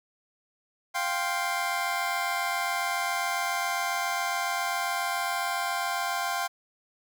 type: chord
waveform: 25% pulse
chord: F suspended second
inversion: none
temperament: just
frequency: 698.5 / 785.8 / 1047.7 Hz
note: F5 / G5 / C6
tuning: 0 / +4 / +2 cents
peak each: -28 dBFS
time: 0.94-6.48 s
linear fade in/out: 20 ms
effects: none